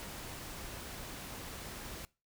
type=noise; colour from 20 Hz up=pink; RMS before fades=-45 dBFS; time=0-2.05 s; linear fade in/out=0 ms; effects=noise-tail reverb RT60 0.3 s tail -22 dB re dry

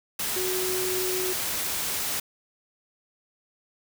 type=tone in noise; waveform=sine; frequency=370 Hz; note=F#4; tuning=in tune; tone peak=-28 dBFS; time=0.36-1.33 s; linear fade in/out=5 ms; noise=white; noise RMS=-29 dBFS; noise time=0.19-2.2 s; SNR=-2 dB; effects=none

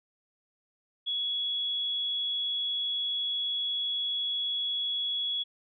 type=tone; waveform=sine; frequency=3363 Hz; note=G#7; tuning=21 cents sharp; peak=-28 dBFS; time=1.06-5.44 s; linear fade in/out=20 ms; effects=none

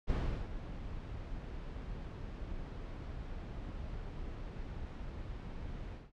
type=noise with ADSR envelope; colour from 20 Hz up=brown; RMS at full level=-32 dBFS; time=0.07-6.12 s; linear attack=30 ms; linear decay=370 ms; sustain=-11 dB; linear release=190 ms; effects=low-pass 4000 Hz 12 dB/octave

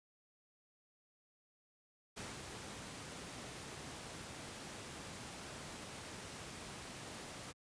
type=noise with ADSR envelope; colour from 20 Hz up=pink; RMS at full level=-45 dBFS; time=2.16-7.53 s; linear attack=18 ms; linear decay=210 ms; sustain=-3 dB; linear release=25 ms; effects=high-pass 80 Hz 12 dB/octave + resampled to 22050 Hz

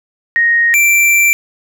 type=tone pair in turn; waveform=sine / square; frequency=1868 / 2348 Hz; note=A#6 / D7; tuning=+3 / -1 cents; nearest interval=major third; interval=396 cents; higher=second; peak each=-8 dBFS; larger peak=neither; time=0.36-0.74 / 0.74-1.33 s; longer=second; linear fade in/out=0 ms; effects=none

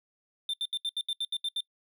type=tone bursts; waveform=triangle; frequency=3577 Hz; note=A7; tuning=28 cents sharp; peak=-27 dBFS; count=10; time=0.49-1.606 s; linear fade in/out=2 ms; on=45 ms; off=74 ms; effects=noise-tail reverb RT60 0.1 s tail -23 dB re dry

